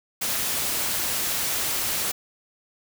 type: noise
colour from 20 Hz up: white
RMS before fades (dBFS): -26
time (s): 0.21-2.12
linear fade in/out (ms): 10
effects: none